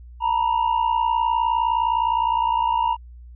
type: ring-modulated tone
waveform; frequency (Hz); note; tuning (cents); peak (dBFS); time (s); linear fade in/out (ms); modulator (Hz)
triangle; 938; A#5; +11; -13; 0.2-2.97; 50; 29.8
effects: added 60 Hz sine -39 dBFS peak until 3.35 s + resampled to 8000 Hz